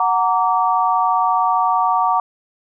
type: chord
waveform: sine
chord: Gb augmented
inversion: none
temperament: just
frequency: 740 / 925 / 1156.2 Hz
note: Gb5 / Bb5 / D6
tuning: 0 / -14 / -27 cents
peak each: -18 dBFS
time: 0-2.2 s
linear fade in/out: 2 ms
effects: none